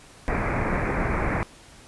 pink low-pass noise, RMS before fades -25 dBFS, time 0.28-1.43 s, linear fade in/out 0 ms, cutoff 2400 Hz, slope 96 dB/octave, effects pink hiss -49 dBFS RMS until 1.87 s + resampled to 24000 Hz

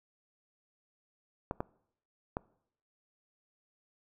clicks, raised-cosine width 1 ms, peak -19 dBFS, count 3, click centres 1.511 / 1.605 / 2.369 s, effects noise-tail reverb RT60 0.7 s tail -23 dB re dry

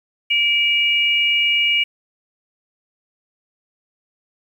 sine tone pair together, 2324 / 2872 Hz, D7 / F7, -19 / +48 cents, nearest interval major third, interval 367 cents, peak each -17 dBFS, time 0.3-1.84 s, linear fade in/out 10 ms, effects 8-bit

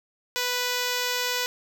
5% pulse tone, 493.9 Hz, B4, in tune, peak -13 dBFS, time 0.36-1.46 s, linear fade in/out 0 ms, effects none

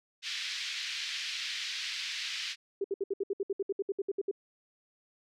white band-pass noise, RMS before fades -37 dBFS, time 0.22-2.56 s, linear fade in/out 50 ms, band 1900 to 4700 Hz, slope 24 dB/octave
sine tone bursts, 394.6 Hz, G4, 11 cents sharp, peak -28 dBFS, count 16, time 2.81-4.313 s, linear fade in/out 5 ms, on 33 ms, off 65 ms
effects none

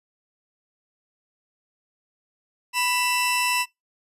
sawtooth tone pair together, 987.8 / 2672 Hz, B5 / E7, 0 / +23 cents, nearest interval octave + perfect fourth, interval 1723 cents, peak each -20 dBFS, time 2.73-3.66 s, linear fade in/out 50 ms, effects noise-tail reverb RT60 0.2 s tail -26 dB re dry + resampled to 32000 Hz

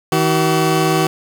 20% pulse tone pair together, 159.81 / 380.1 Hz, D#3 / F#4, +47 / +47 cents, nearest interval octave + minor third, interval 1500 cents, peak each -11 dBFS, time 0.12-1.07 s, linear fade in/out 2 ms, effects 7-bit

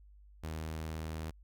sawtooth tone, 79.2 Hz, D#2, 31 cents sharp, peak -34 dBFS, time 0.43-1.31 s, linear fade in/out 10 ms, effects added 50 Hz sine -55 dBFS peak until 1.43 s

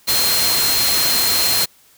sine tone in noise, 4189 Hz, C8, 1 cent sharp, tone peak -18 dBFS, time 0.07-1.66 s, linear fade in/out 20 ms, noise white, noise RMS -18 dBFS, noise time 0.07-1.66 s, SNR -3 dB, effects white hiss -52 dBFS RMS until 1.97 s

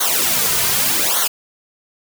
white noise with flanger, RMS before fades -17 dBFS, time 0-1.28 s, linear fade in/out 10 ms, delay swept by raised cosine 0.39 to 3.69 ms, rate 0.84 Hz, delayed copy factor -0.9, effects none

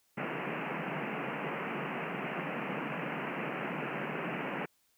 pink band-pass noise, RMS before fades -37 dBFS, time 0.17-4.66 s, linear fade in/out 10 ms, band 140 to 2800 Hz, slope 96 dB/octave, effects white hiss -72 dBFS RMS until 4.97 s

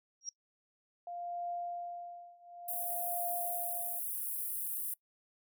sine tone with exponential growth, 5630 Hz, F8, 13 cents sharp, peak -33 dBFS, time 0.21-0.29 s, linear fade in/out 1 ms, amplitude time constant 17 ms
sine tone with tremolo, 698.5 Hz, F5, in tune, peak -35 dBFS, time 1.07-3.99 s, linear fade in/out 2 ms, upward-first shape triangle, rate 0.57 Hz, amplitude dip 95%
pink high-pass noise, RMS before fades -38 dBFS, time 2.68-4.94 s, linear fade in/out 5 ms, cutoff 10000 Hz, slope 48 dB/octave
effects noise-tail reverb RT60 0.1 s tail -23 dB re dry

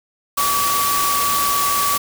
sine tone in noise, 1142 Hz, D6, 49 cents flat, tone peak -18 dBFS, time 0.37-1.98 s, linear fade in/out 10 ms, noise white, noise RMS -21 dBFS, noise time 0.37-1.98 s, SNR 0 dB, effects none

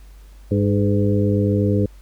harmonic tone with a mistuned harmonic, 101 Hz, G#2, 48 cents flat, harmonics 1 / 2 / 3 / 4 / 5, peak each -18 / -21 / -23 / -24 / -25 dBFS, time 0.51-1.86 s, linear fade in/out 5 ms, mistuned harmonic 4, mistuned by +53 cents, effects added 49 Hz sine -40 dBFS peak until 2.01 s + pink hiss -55 dBFS RMS until 2.01 s

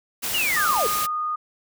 white noise, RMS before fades -27 dBFS, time 0.22-1.07 s, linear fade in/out 20 ms
sine linear sweep, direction down, 2960 to 392 Hz, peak -21 dBFS, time 0.34-0.87 s, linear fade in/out 5 ms
sine tone with pitch glide, 1218 to 1230.7 Hz, D#6 to D#6, -37 to -19 cents, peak -23 dBFS, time 0.56-1.36 s, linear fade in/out 10 ms, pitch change +18 cents, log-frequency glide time 0.8-0.88 s
effects none

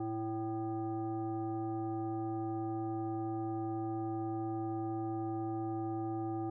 sine tone with frequency modulation, 331.8 Hz, E4, 11 cents sharp, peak -34 dBFS, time 0-6.5 s, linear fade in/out 5 ms, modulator 443 Hz, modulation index 0.92, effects none

